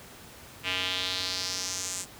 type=tone with band-pass filter sweep; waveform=square; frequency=92.5 Hz; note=F#2; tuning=in tune; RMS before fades=-32 dBFS; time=0.63-2.06 s; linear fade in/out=50 ms; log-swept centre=2700 to 7900 Hz; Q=3.1; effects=pink hiss -48 dBFS RMS until 2.19 s + high-pass 60 Hz 12 dB/octave